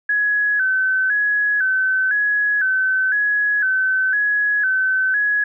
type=tone with vibrato; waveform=sine; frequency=1600 Hz; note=G6; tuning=35 cents sharp; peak=-15 dBFS; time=0.09-5.44 s; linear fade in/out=5 ms; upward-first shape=square; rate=0.99 Hz; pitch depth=81 cents each way; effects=none